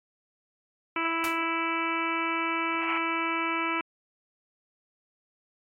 harmonic tone, 330 Hz, E4, 2 cents sharp, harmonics 1 / 2 / 3 / 4 / 5 / 6 / 7 / 8 / 9, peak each -33 / -42 / -33 / -32 / -41 / -40 / -32 / -37 / -43 dBFS, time 0.96-3.81 s, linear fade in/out 2 ms
white noise with exponential decay, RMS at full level -34 dBFS, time 1.24-1.42 s, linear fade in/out 1 ms, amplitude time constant 38 ms
effects AAC 48 kbps

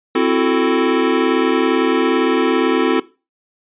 square chord, F# half-diminished seventh, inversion second, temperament equal with one note detuned, 261.6 / 332.3 / 370 / 440 Hz, C4 / E4 / F#4 / A4, 0 / +14 / 0 / 0 cents, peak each -19 dBFS, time 0.15-3 s, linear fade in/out 5 ms, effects noise-tail reverb RT60 0.3 s tail -19 dB re dry + resampled to 8000 Hz

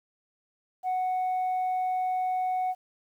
sine tone, 740 Hz, F#5, in tune, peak -23 dBFS, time 0.83-2.75 s, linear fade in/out 50 ms, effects tanh soft clip ceiling -24 dBFS + 10-bit

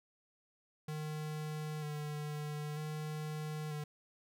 square tone with vibrato, 151.4 Hz, D#3, 47 cents flat, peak -39 dBFS, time 0.88-3.84 s, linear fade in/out 5 ms, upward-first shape square, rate 0.53 Hz, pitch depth 21 cents each way, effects none

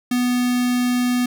square tone with notch filter, 246.9 Hz, B3, in tune, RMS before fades -19 dBFS, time 0.11-1.26 s, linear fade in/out 5 ms, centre 860 Hz, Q 1.5, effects none

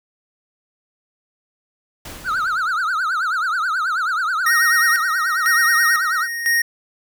pink noise with exponential decay, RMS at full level -32 dBFS, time 2.05-3.25 s, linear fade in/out 5 ms, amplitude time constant 260 ms
triangle tone with vibrato, 1382 Hz, F6, 19 cents flat, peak -16 dBFS, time 2.24-6.28 s, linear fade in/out 50 ms, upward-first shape triangle, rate 9.3 Hz, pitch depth 230 cents each way
square tone with tremolo, 1864.7 Hz, A#6, in tune, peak -15 dBFS, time 4.46-6.62 s, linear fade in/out 5 ms, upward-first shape square, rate 1 Hz, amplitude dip 65%
effects none

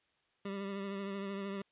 25% pulse tone with vibrato, 197.6 Hz, G3, 14 cents sharp, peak -34 dBFS, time 0.45-1.62 s, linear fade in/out 5 ms, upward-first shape triangle, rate 13 Hz, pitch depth 36 cents each way, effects white hiss -75 dBFS RMS until 1.71 s + resampled to 8000 Hz

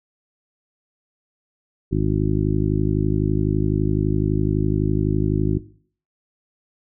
harmonic tone, 51.91 Hz, G#1, in tune, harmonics 1 / 2 / 3 / 4 / 5 / 6 / 7, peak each -24 / -24 / -23 / -29 / -28 / -26 / -27 dBFS, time 1.91-5.59 s, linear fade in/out 20 ms, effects noise-tail reverb RT60 0.5 s tail -17 dB re dry

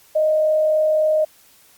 sine tone with frequency modulation, 620 Hz, D#5, 6 cents flat, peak -14 dBFS, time 0.15-1.25 s, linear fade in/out 10 ms, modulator 43.8 Hz, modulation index 0.23, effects white hiss -52 dBFS RMS until 1.77 s + Opus 48 kbps

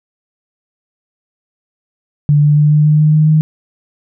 sine tone with pitch steps, 146.83 / 148.02 / 149.22 / 150.44 / 151.66 / 152.89 / 154.13 / 155.38 Hz, D3 / D3 / D3 / D3 / D#3 / D#3 / D#3 / D#3, 0 / +14 / +28 / +42 / -44 / -30 / -16 / -2 cents, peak -6 dBFS, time 2.29-3.41 s, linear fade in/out 0 ms, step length 140 ms, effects none

